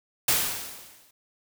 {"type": "noise with exponential decay", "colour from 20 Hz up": "white", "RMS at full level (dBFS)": -20, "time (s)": [0.28, 1.11], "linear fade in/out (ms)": 5, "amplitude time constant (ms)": 180, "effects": []}